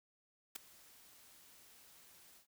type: noise with ADSR envelope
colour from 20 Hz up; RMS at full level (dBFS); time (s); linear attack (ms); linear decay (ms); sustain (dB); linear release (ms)
white; -40; 0.55-2.47; 11; 4; -22; 100
effects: none